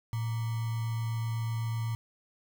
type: tone with sample-and-hold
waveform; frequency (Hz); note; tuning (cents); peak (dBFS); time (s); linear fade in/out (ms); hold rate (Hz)
sine; 113.5; A#2; -46; -29; 0.13-1.95; 0; 1050
effects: none